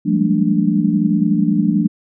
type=tone cluster; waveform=sine; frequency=170.6 / 194.4 / 205.4 / 224.2 / 293.3 Hz; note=F3 / G3 / G#3 / A3 / D4; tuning=-40 / -14 / -19 / +33 / -2 cents; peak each=-19 dBFS; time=0.05-1.88 s; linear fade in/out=20 ms; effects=none